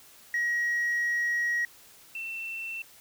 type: tone pair in turn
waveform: sine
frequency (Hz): 1900 / 2687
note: A#6 / E7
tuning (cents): +33 / +33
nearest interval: tritone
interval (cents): 600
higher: second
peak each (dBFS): -23 / -33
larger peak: first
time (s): 0.34-1.65 / 2.15-2.82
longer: first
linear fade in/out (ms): 2
effects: tanh soft clip ceiling -23 dBFS + white hiss -54 dBFS RMS until 3 s